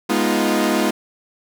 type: chord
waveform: sawtooth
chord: F half-diminished seventh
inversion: first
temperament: equal with one note detuned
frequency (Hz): 207.7 / 244.8 / 311.1 / 349.2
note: Ab3 / Cb4 / Eb4 / F4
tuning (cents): 0 / -15 / 0 / 0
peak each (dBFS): -18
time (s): 0.09-0.91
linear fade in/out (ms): 10
effects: none